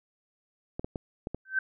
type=clicks; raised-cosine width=2 ms; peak=-20 dBFS; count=5; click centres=0.795 / 0.845 / 0.958 / 1.271 / 1.346 s
type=tone with exponential growth; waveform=sine; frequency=1545 Hz; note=G6; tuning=26 cents flat; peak=-20 dBFS; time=1.45-1.59 s; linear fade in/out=5 ms; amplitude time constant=30 ms
effects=none